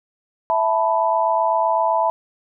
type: chord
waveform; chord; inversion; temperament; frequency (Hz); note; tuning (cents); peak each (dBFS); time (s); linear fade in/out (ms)
sine; E suspended fourth; none; equal; 659.3 / 880 / 987.8; E5 / A5 / B5; 0 / 0 / 0; -20; 0.5-2.1; 0
effects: none